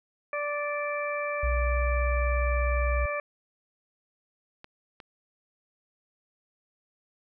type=harmonic tone; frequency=585 Hz; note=D5; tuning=7 cents flat; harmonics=1 / 2 / 3 / 4; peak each=-31 / -34 / -37 / -35 dBFS; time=0.33-3.2 s; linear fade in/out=2 ms
type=tone with pitch glide; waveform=sine; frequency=61.2 to 61.91 Hz; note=B1 to B1; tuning=-15 to +5 cents; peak=-24 dBFS; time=1.43-3.06 s; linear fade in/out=5 ms; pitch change=+20 cents; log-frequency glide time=1.67-1.78 s
type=clicks; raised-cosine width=0.3 ms; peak=-28 dBFS; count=2; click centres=4.644 / 5.002 s
effects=none